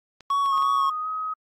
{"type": "clicks", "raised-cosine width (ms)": 0.2, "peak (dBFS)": -27, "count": 5, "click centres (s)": [0.207, 0.302, 0.46, 0.578, 0.624]}
{"type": "tone with vibrato", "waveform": "triangle", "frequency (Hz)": 1108.7, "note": "C#6", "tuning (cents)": 0, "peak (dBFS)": -18, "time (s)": [0.3, 0.9], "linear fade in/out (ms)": 5, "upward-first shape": "sine", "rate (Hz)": 3, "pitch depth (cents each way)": 22}
{"type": "tone with pitch glide", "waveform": "sine", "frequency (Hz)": [1244.5, 1265.5], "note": ["D#6", "D#6"], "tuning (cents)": [0, 29], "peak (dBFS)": -26, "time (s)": [0.52, 1.34], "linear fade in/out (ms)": 10, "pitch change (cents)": 29, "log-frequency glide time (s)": [1.02, 1.07]}
{"effects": ["AAC 48 kbps"]}